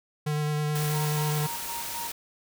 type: tone with vibrato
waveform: square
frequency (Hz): 150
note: D3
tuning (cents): +37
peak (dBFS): -26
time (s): 0.26-1.47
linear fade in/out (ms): 10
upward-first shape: square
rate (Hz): 9.4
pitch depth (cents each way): 10
type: noise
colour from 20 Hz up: white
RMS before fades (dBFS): -35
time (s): 0.75-2.12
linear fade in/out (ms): 5
type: tone with tremolo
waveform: triangle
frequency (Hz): 932.3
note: A#5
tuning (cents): 0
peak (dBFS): -33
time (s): 0.92-2.12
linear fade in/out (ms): 50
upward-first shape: square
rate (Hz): 3.9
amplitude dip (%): 65
effects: none